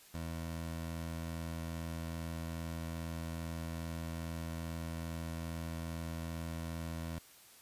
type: tone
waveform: 20% pulse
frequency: 82.41 Hz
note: E2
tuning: in tune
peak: -34 dBFS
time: 0.14-7.19 s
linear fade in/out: 5 ms
effects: white hiss -59 dBFS RMS until 7.61 s + resampled to 32000 Hz